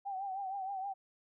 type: tone with vibrato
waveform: sine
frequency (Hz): 776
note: G5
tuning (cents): -18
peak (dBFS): -36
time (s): 0.05-0.94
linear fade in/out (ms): 20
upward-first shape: triangle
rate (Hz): 6.4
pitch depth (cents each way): 79
effects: none